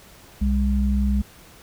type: tone pair together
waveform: sine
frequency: 63.57 / 203.7 Hz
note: C2 / G#3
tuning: -49 / -33 cents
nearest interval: octave + minor sixth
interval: 2016 cents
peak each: -19 / -22 dBFS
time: 0.41-1.22 s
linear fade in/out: 10 ms
effects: pink hiss -48 dBFS RMS until 1.62 s